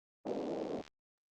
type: band-pass noise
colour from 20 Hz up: white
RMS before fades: -38 dBFS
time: 0.25-0.82 s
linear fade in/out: 10 ms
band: 220 to 580 Hz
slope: 24 dB/octave
type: click train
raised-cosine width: 0.2 ms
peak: -36 dBFS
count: 47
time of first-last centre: 0.27-0.878 s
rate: 75.6 Hz
effects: Opus 24 kbps